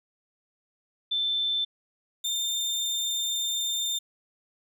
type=tone pair in turn; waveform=sine / 30% pulse; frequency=3540 / 3608 Hz; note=A7 / A7; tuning=+10 / +43 cents; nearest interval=unison; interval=33 cents; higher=second; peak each=-24 dBFS; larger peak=neither; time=1.11-1.65 / 2.24-3.99 s; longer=second; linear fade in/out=10 ms; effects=none